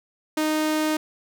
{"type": "tone", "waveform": "sawtooth", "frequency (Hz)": 309.3, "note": "D#4", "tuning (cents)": -10, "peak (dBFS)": -17, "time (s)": [0.37, 0.97], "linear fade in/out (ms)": 5, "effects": []}